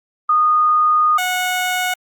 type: tone pair in turn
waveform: sine / 15% pulse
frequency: 1231 / 732 Hz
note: D#6 / F#5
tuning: -19 / -19 cents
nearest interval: major sixth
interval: 900 cents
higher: first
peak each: -11 dBFS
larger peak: neither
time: 0.29-1.18 / 1.18-1.94 s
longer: first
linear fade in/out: 5 ms
effects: Opus 48 kbps